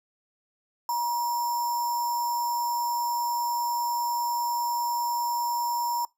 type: tone with sample-and-hold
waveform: sine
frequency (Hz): 955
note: A#5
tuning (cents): +42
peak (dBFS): -24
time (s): 0.89-6.05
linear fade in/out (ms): 2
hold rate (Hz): 6300
effects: noise-tail reverb RT60 0.2 s tail -24 dB re dry